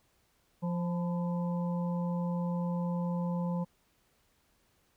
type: harmonic tone with a mistuned harmonic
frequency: 174.61 Hz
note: F3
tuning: in tune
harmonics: 1 / 3 / 5 / 6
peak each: -30 / -40 / -44 / -46 dBFS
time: 0.62-3.65 s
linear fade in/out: 20 ms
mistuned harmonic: 6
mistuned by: -72 cents
effects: pink hiss -71 dBFS RMS until 4.96 s